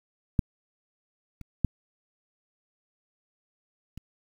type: clicks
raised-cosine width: 5 ms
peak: -9 / -30 / -10 / -28 dBFS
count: 4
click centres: 0.392 / 1.413 / 1.647 / 3.976 s
effects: 8-bit